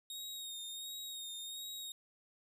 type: tone with vibrato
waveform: sawtooth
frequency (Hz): 3729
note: A#7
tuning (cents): 0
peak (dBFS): -40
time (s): 0.1-1.92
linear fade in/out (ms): 2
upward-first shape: sine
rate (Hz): 1.4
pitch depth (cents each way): 35
effects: none